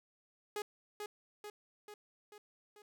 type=tone with echo; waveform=sawtooth; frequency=417 Hz; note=G#4; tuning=7 cents sharp; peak=-33 dBFS; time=0.56-0.62 s; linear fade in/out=2 ms; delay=440 ms; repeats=5; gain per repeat=-4 dB; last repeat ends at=2.82 s; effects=none